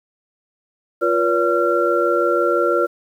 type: tone cluster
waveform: sine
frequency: 349.5 / 484 / 570 / 1370 Hz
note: F4 / B4 / C#5 / F6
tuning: +1 / -35 / +48 / -34 cents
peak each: -20 dBFS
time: 1.01-2.87 s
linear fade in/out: 20 ms
effects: 8-bit